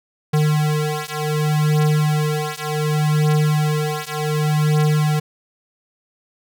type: beating tone pair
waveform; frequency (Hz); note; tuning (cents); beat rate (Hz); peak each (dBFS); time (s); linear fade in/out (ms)
square; 151.4 / 152.07; D#3 / D#3; -47 / -39; 0.67; -20; 0.33-5.2; 10
effects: none